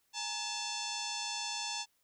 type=tone with frequency modulation; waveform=sine; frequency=932.3 Hz; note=A#5; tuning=in tune; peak=-35 dBFS; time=0.13-1.86 s; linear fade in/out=50 ms; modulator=881 Hz; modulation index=7; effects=white hiss -75 dBFS RMS until 2.03 s